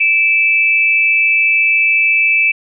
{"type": "tone pair together", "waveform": "sine", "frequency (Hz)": [2334, 2620], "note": ["D7", "E7"], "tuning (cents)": [-11, -11], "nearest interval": "major second", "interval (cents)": 200, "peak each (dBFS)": -12, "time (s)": [0, 2.52], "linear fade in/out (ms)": 10, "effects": []}